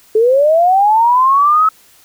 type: linear sweep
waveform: sine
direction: up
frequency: 423 to 1300 Hz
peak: -7 dBFS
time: 0.15-1.69 s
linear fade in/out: 5 ms
effects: white hiss -47 dBFS RMS until 2.04 s